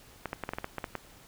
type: clicks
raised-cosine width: 0.5 ms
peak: -18 dBFS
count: 10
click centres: 0.257 / 0.331 / 0.437 / 0.491 / 0.535 / 0.585 / 0.644 / 0.783 / 0.842 / 0.953 s
effects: pink hiss -55 dBFS RMS until 1.27 s